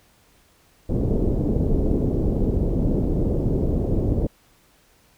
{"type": "low-pass noise", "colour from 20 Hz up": "pink", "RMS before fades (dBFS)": -21, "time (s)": [0.89, 4.27], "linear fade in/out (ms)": 5, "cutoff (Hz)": 470, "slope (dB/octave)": 24, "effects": ["pink hiss -58 dBFS RMS until 5.17 s"]}